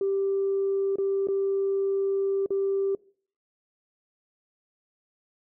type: tone with dropouts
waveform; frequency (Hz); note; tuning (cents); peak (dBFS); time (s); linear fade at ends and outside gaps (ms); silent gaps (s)
sine; 392; G4; 0; -22; 0.01-2.95; 2; 0.958-0.984 / 1.272-1.285 / 2.461-2.505
effects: noise-tail reverb RT60 0.5 s tail -23 dB re dry + tanh soft clip ceiling -18 dBFS